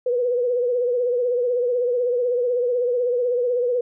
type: tone with vibrato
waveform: sine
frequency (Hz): 490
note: B4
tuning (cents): -14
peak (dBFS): -18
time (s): 0.06-3.81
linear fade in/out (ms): 5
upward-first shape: triangle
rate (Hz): 16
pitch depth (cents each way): 71
effects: none